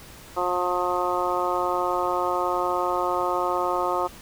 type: harmonic tone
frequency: 178.9 Hz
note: F3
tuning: 42 cents sharp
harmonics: 2 / 3 / 4 / 5 / 6 / 7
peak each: -29 / -29 / -29 / -29 / -29 / -29 dBFS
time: 0.36-4.08 s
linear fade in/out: 20 ms
effects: pink hiss -45 dBFS RMS until 4.21 s